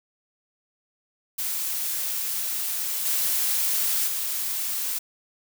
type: noise with level steps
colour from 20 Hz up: blue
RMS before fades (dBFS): -28 / -24 / -28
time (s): 1.38-4.99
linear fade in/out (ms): 10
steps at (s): 3.05 / 4.07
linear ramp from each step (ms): 10
effects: none